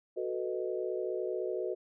sine chord, B dominant seventh, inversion second, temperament equal, 370 / 440 / 493.9 / 622.3 Hz, F#4 / A4 / B4 / D#5, 0 / 0 / 0 / 0 cents, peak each -35 / -38 / -38 / -40 dBFS, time 0.16-1.75 s, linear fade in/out 20 ms, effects none

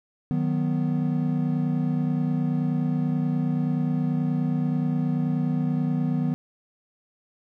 triangle chord, B major, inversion first, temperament equal, 155.56 / 185 / 246.9 Hz, D#3 / F#3 / B3, 0 / 0 / 0 cents, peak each -23 / -27 / -24 dBFS, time 0.31-6.34 s, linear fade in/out 0 ms, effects none

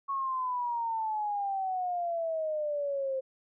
sine exponential sweep, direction down, 1108.7 to 523.3 Hz, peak -29 dBFS, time 0.08-3.21 s, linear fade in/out 20 ms, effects none

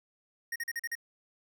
square tone bursts, 1864.7 Hz, A#6, in tune, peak -33 dBFS, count 6, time 0.52-0.953 s, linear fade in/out 5 ms, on 38 ms, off 41 ms, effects none

